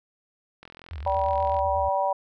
click train, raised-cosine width 0.3 ms, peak -28 dBFS, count 42, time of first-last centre 0.63-1.59 s, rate 42.7 Hz
sine tone with vibrato, 75.2 Hz, D2, 42 cents sharp, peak -32 dBFS, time 0.91-1.89 s, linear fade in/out 5 ms, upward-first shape sine, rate 8.3 Hz, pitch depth 180 cents each way
harmonic tone, 193.1 Hz, G3, 26 cents flat, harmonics 3 / 4 / 5, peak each -26 / -26 / -26 dBFS, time 1.06-2.13 s, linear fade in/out 5 ms
effects none

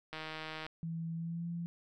click train, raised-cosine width 0.3 ms, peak -26 dBFS, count 85, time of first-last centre 0.13-0.665 s, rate 157 Hz
sine tone with pitch glide, 164.81 to 170.43 Hz, E3 to F3, 0 to -42 cents, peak -36 dBFS, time 0.83-1.66 s, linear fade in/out 0 ms, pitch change +58 cents, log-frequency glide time 1.14-1.47 s
effects none

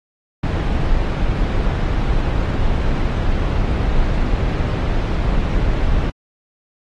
brown noise, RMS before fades -17 dBFS, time 0.43-6.1 s, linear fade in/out 5 ms, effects low-pass 4000 Hz 12 dB/octave + AAC 32 kbps

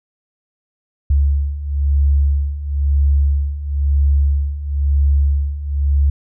sine beating tone pair, 70 / 71 Hz, C#2 / C#2, +18 / +42 cents, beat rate 1 Hz, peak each -18 / -14 dBFS, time 1.1-6.1 s, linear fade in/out 5 ms, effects none

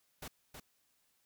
pink noise with echo, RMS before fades -45 dBFS, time 0.22-0.28 s, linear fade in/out 5 ms, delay 320 ms, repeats 1, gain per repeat -5 dB, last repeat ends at 0.6 s, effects white hiss -75 dBFS RMS until 1.25 s

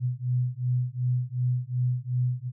sine beating tone pair, 123.47 / 126.17 Hz, B2 / B2, 0 / +37 cents, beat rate 2.7 Hz, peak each -27 dBFS, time 0-2.52 s, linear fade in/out 50 ms, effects none

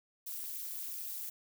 violet noise with amplitude modulation, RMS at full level -37 dBFS, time 0.26-1.3 s, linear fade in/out 10 ms, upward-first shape sine, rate 257 Hz, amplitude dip 100%, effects none

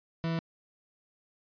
40% pulse tone, 164.81 Hz, E3, in tune, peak -28 dBFS, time 0.24-0.39 s, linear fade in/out 0 ms, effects resampled to 11025 Hz

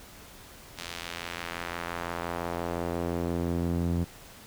sawtooth tone with band-pass filter sweep, 85.8 Hz, F2, 30 cents flat, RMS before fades -32 dBFS, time 0.77-4.05 s, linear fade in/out 20 ms, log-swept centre 4300 to 170 Hz, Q 0.9, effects pink hiss -49 dBFS RMS until 4.46 s

